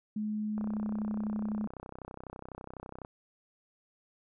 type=tone; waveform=sine; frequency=212.5 Hz; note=G#3; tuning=40 cents sharp; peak=-31 dBFS; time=0.16-1.67 s; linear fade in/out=5 ms
type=click train; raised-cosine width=1 ms; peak=-29 dBFS; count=80; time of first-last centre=0.58-3.049 s; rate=32 Hz
effects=none